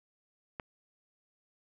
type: click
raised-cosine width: 0.5 ms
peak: -23 dBFS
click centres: 0.598 s
effects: none